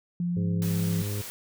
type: tone with pitch glide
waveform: sine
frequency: 174.61 to 170.72 Hz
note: F3 to F3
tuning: 0 to -39 cents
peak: -25 dBFS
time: 0.2-1.02 s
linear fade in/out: 2 ms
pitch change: -39 cents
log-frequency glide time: 0.37-0.63 s
type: harmonic tone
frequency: 103.1 Hz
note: G#2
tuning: 12 cents flat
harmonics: 1 / 2 / 3 / 4 / 5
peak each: -29 / -40 / -43 / -40 / -46 dBFS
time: 0.36-1.22 s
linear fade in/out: 10 ms
type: noise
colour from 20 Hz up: white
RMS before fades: -39 dBFS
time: 0.62-1.3 s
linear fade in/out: 0 ms
effects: none